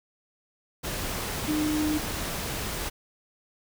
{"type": "tone in noise", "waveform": "sine", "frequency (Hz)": 304.7, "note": "D#4", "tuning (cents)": -36, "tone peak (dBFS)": -24, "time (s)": [1.47, 1.99], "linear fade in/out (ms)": 20, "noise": "pink", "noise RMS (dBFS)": -32, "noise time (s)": [0.83, 2.9], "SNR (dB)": 5, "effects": []}